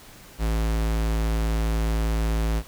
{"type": "tone", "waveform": "square", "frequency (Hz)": 55, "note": "A1", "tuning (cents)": 0, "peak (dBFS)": -22, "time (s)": [0.38, 2.63], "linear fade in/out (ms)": 50, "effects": ["pink hiss -47 dBFS RMS until 2.67 s"]}